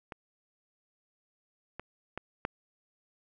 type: clicks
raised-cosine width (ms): 0.5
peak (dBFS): -25 / -24 / -21 / -15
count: 4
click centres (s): 0.122 / 1.796 / 2.176 / 2.451
effects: none